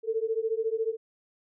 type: beating tone pair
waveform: sine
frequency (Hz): 440 / 454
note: A4 / A#4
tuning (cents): 0 / -46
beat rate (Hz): 14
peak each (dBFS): -29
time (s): 0.03-0.97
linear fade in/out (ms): 50
effects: none